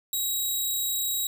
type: tone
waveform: 10% pulse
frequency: 3833 Hz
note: A#7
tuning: 47 cents sharp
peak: -18 dBFS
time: 0.13-1.27 s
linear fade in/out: 2 ms
effects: none